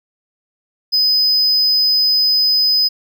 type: tone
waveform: triangle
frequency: 5020 Hz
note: D#8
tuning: 15 cents sharp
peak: -10 dBFS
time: 0.92-2.89 s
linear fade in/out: 20 ms
effects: none